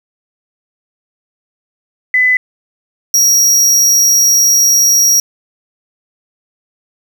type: tone pair in turn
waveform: sine / 45% pulse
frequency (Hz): 2007 / 5677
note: B6 / F8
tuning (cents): +27 / +27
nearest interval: octave + tritone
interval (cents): 1800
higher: second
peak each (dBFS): -7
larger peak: neither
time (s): 2.14-2.37 / 3.14-5.2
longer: second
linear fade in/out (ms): 2
effects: 7-bit